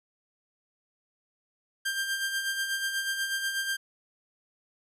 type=tone with tremolo; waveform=sawtooth; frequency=1587 Hz; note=G6; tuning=21 cents sharp; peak=-23 dBFS; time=1.85-3.77 s; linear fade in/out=10 ms; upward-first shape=sine; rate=8.2 Hz; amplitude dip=50%; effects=resampled to 32000 Hz